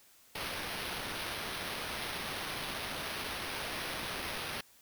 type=noise with sample-and-hold; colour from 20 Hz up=blue; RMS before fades=-39 dBFS; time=0.35-4.61 s; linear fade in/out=5 ms; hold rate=7350 Hz; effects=white hiss -62 dBFS RMS until 4.81 s